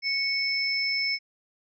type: tone pair together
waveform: sine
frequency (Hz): 2214 / 5266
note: C#7 / E8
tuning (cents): -3 / -3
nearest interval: octave + minor third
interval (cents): 1500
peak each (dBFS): -27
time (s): 0.02-1.19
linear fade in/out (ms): 50
effects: none

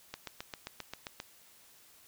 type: click train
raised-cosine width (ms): 0.2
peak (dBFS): -22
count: 9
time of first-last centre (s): 0.14-1.201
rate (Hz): 7.54
effects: white hiss -60 dBFS RMS until 2.07 s

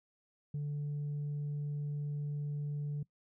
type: tone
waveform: sine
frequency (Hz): 146.2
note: D3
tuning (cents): -7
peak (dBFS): -32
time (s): 0.54-3.03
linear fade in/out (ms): 5
effects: noise-tail reverb RT60 0.1 s tail -22 dB re dry + tanh soft clip ceiling -33 dBFS

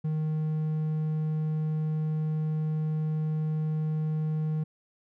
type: tone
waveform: triangle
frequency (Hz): 155.4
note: D#3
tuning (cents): -2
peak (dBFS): -24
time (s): 0.04-4.64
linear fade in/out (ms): 10
effects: none

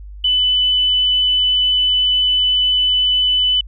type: tone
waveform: sine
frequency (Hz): 2998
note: F#7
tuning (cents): +22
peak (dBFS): -12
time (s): 0.24-3.61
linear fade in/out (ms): 5
effects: added 50 Hz sine -31 dBFS peak until 3.67 s

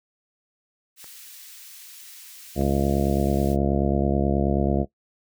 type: high-pass noise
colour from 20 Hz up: white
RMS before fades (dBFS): -44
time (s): 0.96-3.57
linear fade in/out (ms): 50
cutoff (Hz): 2200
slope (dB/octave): 12
type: clicks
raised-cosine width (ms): 0.5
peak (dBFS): -31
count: 2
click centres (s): 1.043 / 2.613
type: harmonic tone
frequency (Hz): 69.3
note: C#2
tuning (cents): 0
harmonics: 1 / 2 / 3 / 4 / 5 / 6 / 7 / 8 / 9 / 10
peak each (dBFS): -26 / -26 / -25 / -30 / -27 / -33 / -32 / -35 / -31 / -32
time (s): 2.55-4.86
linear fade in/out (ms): 50
effects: noise-tail reverb RT60 0.1 s tail -17 dB re dry

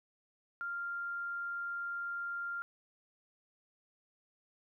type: tone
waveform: sine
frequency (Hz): 1394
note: F6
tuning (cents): -4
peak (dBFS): -36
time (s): 0.61-2.62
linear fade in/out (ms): 0
effects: 13-bit

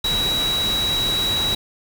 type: tone in noise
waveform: sine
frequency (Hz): 3882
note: B7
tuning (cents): -31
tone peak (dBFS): -19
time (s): 0.04-1.55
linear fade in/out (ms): 5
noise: pink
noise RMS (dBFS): -27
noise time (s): 0.04-1.55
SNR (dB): +5
effects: none

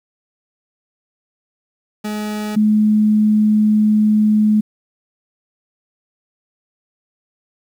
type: tone pair in turn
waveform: 40% pulse / sine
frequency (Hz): 211.3 / 213.1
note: G#3 / G#3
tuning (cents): +30 / +45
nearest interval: unison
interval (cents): 15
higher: second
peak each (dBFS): -20 / -10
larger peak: second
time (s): 2.04-2.56 / 2.56-4.61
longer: second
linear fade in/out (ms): 10
effects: 8-bit

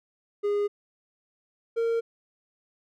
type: tone pair in turn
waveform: triangle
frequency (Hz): 410.2 / 460.4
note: G#4 / A#4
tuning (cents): -21 / -22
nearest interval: major second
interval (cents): 199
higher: second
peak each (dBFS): -21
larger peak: neither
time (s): 0.43-0.68 / 1.76-2.01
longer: neither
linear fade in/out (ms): 20
effects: none

